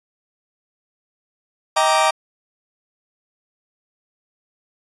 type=chord; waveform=40% pulse; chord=Eb major seventh; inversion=none; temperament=equal with one note detuned; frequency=632.8 / 784 / 932.3 / 1174.7 Hz; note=Eb5 / G5 / Bb5 / D6; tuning=+29 / 0 / 0 / 0 cents; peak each=-19 dBFS; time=1.76-2.11 s; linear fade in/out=10 ms; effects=resampled to 24000 Hz